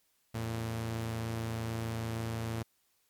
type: tone pair together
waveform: sawtooth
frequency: 84.5 / 113.48 Hz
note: E2 / A#2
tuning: +43 / -46 cents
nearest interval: perfect fourth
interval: 511 cents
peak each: -40 / -30 dBFS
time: 0.34-2.63 s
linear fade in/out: 10 ms
effects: white hiss -73 dBFS RMS until 3.09 s + MP3 96 kbps